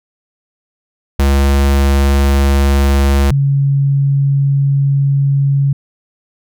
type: tone pair in turn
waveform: square / sine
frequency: 69.3 / 139.12 Hz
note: C#2 / C#3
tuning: 0 / +7 cents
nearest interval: octave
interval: 1207 cents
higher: second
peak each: -9 dBFS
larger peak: neither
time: 1.19-3.31 / 3.31-5.73 s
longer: second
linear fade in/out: 5 ms
effects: none